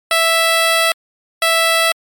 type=tone pair in turn; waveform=10% pulse; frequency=659.3 / 659.3 Hz; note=E5 / E5; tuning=0 / 0 cents; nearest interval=unison; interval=0 cents; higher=neither; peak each=-3 dBFS; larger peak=neither; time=0.11-0.92 / 1.42-1.92 s; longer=first; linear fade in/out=2 ms; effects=MP3 96 kbps